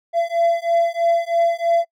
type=beating tone pair; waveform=triangle; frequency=676 / 679.1 Hz; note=E5 / F5; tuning=+43 / -49 cents; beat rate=3.1 Hz; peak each=-17 dBFS; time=0.13-1.85 s; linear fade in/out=50 ms; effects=noise-tail reverb RT60 0.1 s tail -23 dB re dry